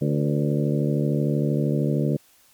harmonic tone with a mistuned harmonic, 73 Hz, D2, 10 cents flat, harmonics 2 / 3 / 4 / 5 / 6 / 7 / 8, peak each -22 / -26 / -28 / -30 / -32 / -33 / -34 dBFS, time 0.01-2.17 s, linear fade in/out 10 ms, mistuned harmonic 6, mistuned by +55 cents, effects white hiss -57 dBFS RMS until 2.53 s + MP3 96 kbps

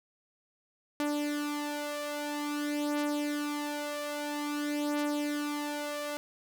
sawtooth beating tone pair, 293.7 / 294.2 Hz, D4 / D4, 0 / +3 cents, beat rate 0.5 Hz, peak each -29 / -32 dBFS, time 1-6.17 s, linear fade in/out 0 ms, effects none

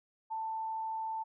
sine tone, 887 Hz, A5, 14 cents sharp, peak -34 dBFS, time 0.3-1.24 s, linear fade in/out 20 ms, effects none

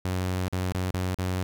sawtooth tone with dropouts, 92 Hz, F#2, 9 cents flat, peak -22 dBFS, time 0.05-1.43 s, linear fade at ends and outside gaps 0 ms, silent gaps 0.482-0.526 / 0.722-0.748 / 0.909-0.941 / 1.145-1.187 s, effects none

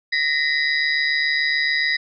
sine tone cluster, 1868 / 2015 / 3912 / 4919 Hz, A#6 / B6 / B7 / D#8, +3 / +34 / -17 / -21 cents, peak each -21 / -22 / -27 / -27 dBFS, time 0.12-1.97 s, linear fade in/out 10 ms, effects none

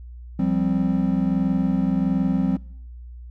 triangle chord, F suspended second, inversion none, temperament equal, 174.61 / 196 / 261.6 Hz, F3 / G3 / C4, 0 / 0 / 0 cents, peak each -21 dBFS, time 0.39-2.57 s, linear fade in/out 5 ms, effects noise-tail reverb RT60 0.7 s tail -24 dB re dry + added 60 Hz sine -36 dBFS peak until 3.3 s

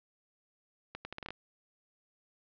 accelerating click train, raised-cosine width 0.3 ms, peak -24 dBFS, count 8, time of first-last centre 0.95-1.306 s, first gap 100 ms, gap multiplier 0.76, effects low-pass 5000 Hz 12 dB/octave

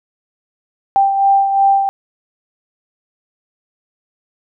sine beating tone pair, 787 / 789.8 Hz, G5 / G5, +7 / +13 cents, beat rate 2.8 Hz, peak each -10 / -19 dBFS, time 0.96-1.89 s, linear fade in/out 0 ms, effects none

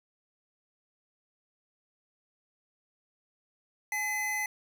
square tone pair together, 844 / 2031 Hz, G#5 / B6, +28 / +48 cents, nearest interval octave + minor third, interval 1520 cents, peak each -38 / -31 dBFS, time 3.92-4.46 s, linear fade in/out 2 ms, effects none

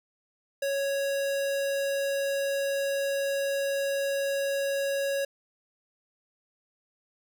square tone, 554 Hz, C#5, 1 cent flat, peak -27 dBFS, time 0.62-5.25 s, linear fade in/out 5 ms, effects none

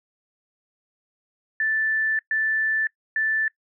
sine tone bursts at uneven times, 1760 Hz, A6, in tune, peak -20 dBFS, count 3, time 1.6-2.19 / 2.31-2.87 / 3.16-3.48 s, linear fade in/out 2 ms, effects noise-tail reverb RT60 0.1 s tail -23 dB re dry

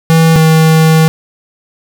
square tone pair in turn, 162.6 / 159.62 Hz, E3 / D#3, -23 / +45 cents, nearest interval unison, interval 32 cents, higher first, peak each -5 dBFS, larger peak neither, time 0.1-0.36 / 0.36-1.08 s, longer second, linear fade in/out 0 ms, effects none

